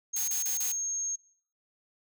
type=tone; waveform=sine; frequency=6480 Hz; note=G#8; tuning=43 cents flat; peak=-30 dBFS; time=0.13-1.16 s; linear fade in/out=10 ms
type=noise bursts; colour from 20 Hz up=blue; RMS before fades=-34 dBFS; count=4; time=0.16-0.721 s; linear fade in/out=5 ms; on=120 ms; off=27 ms
effects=noise-tail reverb RT60 0.5 s tail -21 dB re dry